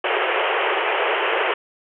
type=band-pass noise; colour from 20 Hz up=pink; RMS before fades=-21 dBFS; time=0.04-1.54 s; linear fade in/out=5 ms; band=360 to 3100 Hz; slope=96 dB/octave; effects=none